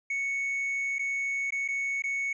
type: tone with dropouts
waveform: triangle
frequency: 2217 Hz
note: C#7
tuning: in tune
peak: -26 dBFS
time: 0.1-2.33 s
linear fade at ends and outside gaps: 5 ms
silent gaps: 0.985-0.992 / 1.506-1.522 / 1.679-1.685 / 2.022-2.038 s
effects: resampled to 16000 Hz